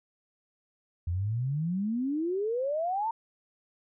sine exponential sweep, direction up, 82.41 to 932.3 Hz, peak -27 dBFS, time 1.07-3.11 s, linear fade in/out 5 ms, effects none

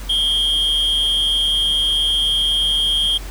triangle tone with amplitude modulation, 3226 Hz, G7, 49 cents sharp, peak -11 dBFS, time 0.09-3.18 s, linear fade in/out 10 ms, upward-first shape sine, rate 223 Hz, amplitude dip 55%, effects added 46 Hz sine -28 dBFS peak until 3.3 s + pink hiss -37 dBFS RMS until 3.3 s

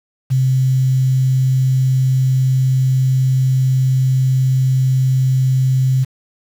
sine tone with quantisation, 130.81 Hz, C3, in tune, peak -11 dBFS, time 0.3-6.05 s, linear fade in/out 20 ms, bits 6, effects none

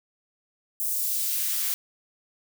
blue noise with high-pass filter sweep, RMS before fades -27 dBFS, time 0.8-1.74 s, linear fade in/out 0 ms, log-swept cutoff 9600 to 760 Hz, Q 0.72, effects none

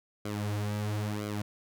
sawtooth tone with flanger, 104.5 Hz, G#2, 11 cents sharp, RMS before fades -33 dBFS, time 0.25-1.42 s, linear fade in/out 5 ms, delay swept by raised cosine 1.1 to 6.8 ms, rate 1 Hz, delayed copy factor -0.8, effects none

